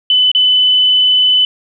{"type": "tone with dropouts", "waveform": "sine", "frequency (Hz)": 3009, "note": "F#7", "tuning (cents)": 28, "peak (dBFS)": -7, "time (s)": [0.1, 1.45], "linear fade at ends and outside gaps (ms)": 2, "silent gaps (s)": [0.316, 0.349], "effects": []}